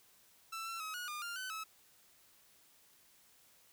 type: tone with pitch steps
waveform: sawtooth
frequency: 1331 / 1347 / 1275 / 1452 / 1209 / 1398 / 1515 / 1296 Hz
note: E6 / E6 / D#6 / F#6 / D6 / F6 / F#6 / E6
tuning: +16 / +37 / +42 / -33 / +50 / +1 / +40 / -30 cents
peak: -37 dBFS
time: 0.52-1.64 s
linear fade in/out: 10 ms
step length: 140 ms
effects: white hiss -66 dBFS RMS until 3.72 s